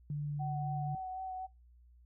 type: tone with pitch glide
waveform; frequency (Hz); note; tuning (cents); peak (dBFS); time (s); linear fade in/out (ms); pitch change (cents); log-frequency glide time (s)
sine; 146.83 to 144.98; D3 to D3; 0 to -22; -34; 0.1-0.95; 2; -22; 0.25-0.45
type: tone with vibrato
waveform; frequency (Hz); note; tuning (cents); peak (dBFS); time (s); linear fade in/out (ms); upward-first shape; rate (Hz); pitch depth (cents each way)
sine; 751; F#5; +26; -38; 0.39-1.47; 20; sine; 3.9; 17
effects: noise-tail reverb RT60 0.2 s tail -22 dB re dry + added 60 Hz sine -58 dBFS peak until 2.05 s